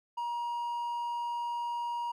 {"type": "tone", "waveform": "triangle", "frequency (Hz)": 950, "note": "A#5", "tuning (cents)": 33, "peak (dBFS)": -30, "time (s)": [0.17, 2.12], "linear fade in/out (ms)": 10, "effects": []}